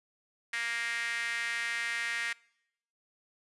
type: tone with high-pass filter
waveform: sawtooth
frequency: 233.3 Hz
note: A#3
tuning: 2 cents sharp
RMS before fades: -34 dBFS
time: 0.53-2.33 s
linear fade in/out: 5 ms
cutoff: 1900 Hz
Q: 5.1
effects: noise-tail reverb RT60 0.8 s tail -24 dB re dry + resampled to 24000 Hz